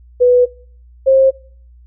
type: tone pair in turn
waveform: sine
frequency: 493.9 / 532.9 Hz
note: B4 / C5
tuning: 0 / +32 cents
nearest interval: minor second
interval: 132 cents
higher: second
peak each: -6 dBFS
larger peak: neither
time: 0.2-0.46 / 1.06-1.31 s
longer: first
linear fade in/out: 20 ms
effects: noise-tail reverb RT60 0.5 s tail -23 dB re dry + added 60 Hz sine -40 dBFS peak until 1.86 s